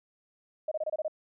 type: tone bursts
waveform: sine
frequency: 621 Hz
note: D#5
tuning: 3 cents flat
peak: -28 dBFS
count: 7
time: 0.68-1.081 s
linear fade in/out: 5 ms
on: 35 ms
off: 26 ms
effects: none